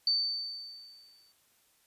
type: tone with exponential decay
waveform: sine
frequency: 4557 Hz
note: C#8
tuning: 47 cents sharp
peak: -23 dBFS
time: 0.07-1.32 s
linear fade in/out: 2 ms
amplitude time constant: 270 ms
effects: white hiss -68 dBFS RMS until 1.86 s + resampled to 32000 Hz